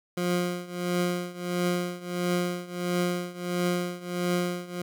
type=tone with tremolo; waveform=20% pulse; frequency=177.2 Hz; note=F3; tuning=25 cents sharp; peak=-18 dBFS; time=0.17-4.82 s; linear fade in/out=5 ms; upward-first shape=triangle; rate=1.5 Hz; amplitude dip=90%; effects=none